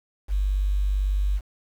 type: tone with quantisation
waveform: sine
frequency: 49 Hz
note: G1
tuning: in tune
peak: -20 dBFS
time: 0.28-1.41 s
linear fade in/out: 50 ms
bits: 8
effects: none